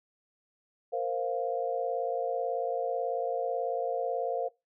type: chord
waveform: sine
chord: Bb suspended second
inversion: none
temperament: just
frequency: 466.2 / 524.4 / 699.2 Hz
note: Bb4 / C5 / F5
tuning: 0 / +4 / +2 cents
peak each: -33 dBFS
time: 0.92-4.49 s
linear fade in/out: 20 ms
effects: noise-tail reverb RT60 0.2 s tail -20 dB re dry